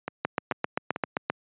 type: two click trains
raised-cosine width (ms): 0.5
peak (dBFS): -15 / -9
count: 3 / 9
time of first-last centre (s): 0.08-0.961 / 0.25-1.3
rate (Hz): 2.27 / 7.62
effects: high-pass 150 Hz 12 dB/octave + resampled to 8000 Hz